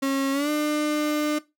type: tone with pitch glide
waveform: 35% pulse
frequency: 272.2 to 300.3 Hz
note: C#4 to D4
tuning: -31 to +39 cents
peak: -20 dBFS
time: 0.02-1.39 s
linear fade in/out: 10 ms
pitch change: +170 cents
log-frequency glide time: 0.32-0.5 s
effects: noise-tail reverb RT60 0.2 s tail -17 dB re dry